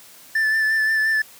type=tone with vibrato; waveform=triangle; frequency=1760 Hz; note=A6; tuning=in tune; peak=-15 dBFS; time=0.35-1.22 s; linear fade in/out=5 ms; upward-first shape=sine; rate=5.7 Hz; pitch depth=23 cents each way; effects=white hiss -46 dBFS RMS until 1.39 s + high-pass 100 Hz 12 dB/octave